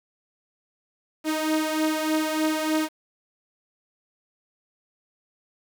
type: beating tone pair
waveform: sawtooth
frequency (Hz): 311.1 / 314.4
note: D#4 / D#4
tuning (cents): 0 / +18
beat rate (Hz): 3.3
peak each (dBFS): -20 / -24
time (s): 1.24-2.89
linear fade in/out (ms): 50
effects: 8-bit